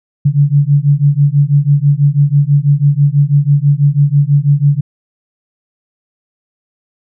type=beating tone pair; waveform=sine; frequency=140.5 / 146.6 Hz; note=C#3 / D3; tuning=+24 / -3 cents; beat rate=6.1 Hz; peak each=-10 dBFS; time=0.25-4.81 s; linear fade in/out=10 ms; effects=none